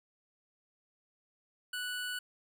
25% pulse tone, 1480 Hz, F#6, in tune, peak -32 dBFS, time 1.73-2.19 s, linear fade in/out 5 ms, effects none

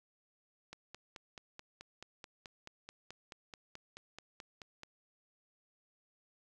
click train, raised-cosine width 0.2 ms, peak -30 dBFS, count 20, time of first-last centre 0.73-4.834 s, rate 4.63 Hz, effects none

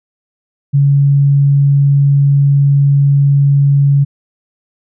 sine tone, 140.7 Hz, C#3, 26 cents sharp, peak -6 dBFS, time 0.73-4.05 s, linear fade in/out 20 ms, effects none

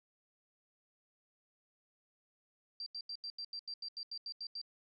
sine tone bursts, 4709 Hz, D8, 4 cents sharp, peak -40 dBFS, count 13, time 2.8-4.615 s, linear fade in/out 2 ms, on 63 ms, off 83 ms, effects none

